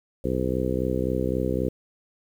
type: harmonic tone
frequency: 63.8 Hz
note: C2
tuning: 43 cents flat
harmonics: 1 / 2 / 3 / 4 / 5 / 6 / 7 / 8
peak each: -31 / -31 / -31 / -31 / -31 / -31 / -31 / -31 dBFS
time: 0.24-1.69 s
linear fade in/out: 5 ms
effects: 9-bit